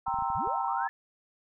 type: chord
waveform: sine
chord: C dominant seventh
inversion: second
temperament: equal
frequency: 784 / 932.3 / 1046.5 / 1318.5 Hz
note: G5 / Bb5 / C6 / E6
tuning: 0 / 0 / 0 / 0 cents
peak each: -32 / -31 / -35 / -36 dBFS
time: 0.06-0.88 s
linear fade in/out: 10 ms
type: clicks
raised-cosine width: 5 ms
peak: -34 dBFS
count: 6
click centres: 0.082 / 0.142 / 0.188 / 0.223 / 0.302 / 0.474 s
type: linear sweep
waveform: sine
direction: up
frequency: 60.6 to 1753 Hz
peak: -37 dBFS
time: 0.35-0.89 s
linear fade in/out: 0 ms
effects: none